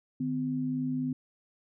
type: tone pair together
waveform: sine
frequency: 151.8 / 255.3 Hz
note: D#3 / C4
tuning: -42 / -42 cents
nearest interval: major sixth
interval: 900 cents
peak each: -35 / -29 dBFS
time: 0.2-1.13 s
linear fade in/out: 5 ms
effects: none